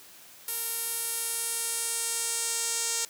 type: tone with band-pass filter sweep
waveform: sawtooth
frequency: 461.6 Hz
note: A#4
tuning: 17 cents flat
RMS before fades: -31 dBFS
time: 0.48-3.05 s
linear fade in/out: 2 ms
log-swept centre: 12000 to 7400 Hz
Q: 2.3
effects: white hiss -51 dBFS RMS until 3.09 s + high-pass 100 Hz 12 dB/octave